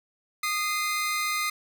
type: tone pair together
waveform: sawtooth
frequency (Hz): 1235.6 / 2078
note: D#6 / C7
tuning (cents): -12 / -12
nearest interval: major sixth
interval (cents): 900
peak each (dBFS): -25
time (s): 0.43-1.5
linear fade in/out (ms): 5
effects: none